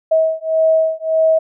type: beating tone pair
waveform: sine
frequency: 640 / 641.7 Hz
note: D#5 / E5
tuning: +49 / -47 cents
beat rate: 1.7 Hz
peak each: -15 dBFS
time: 0.11-1.39 s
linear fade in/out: 10 ms
effects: none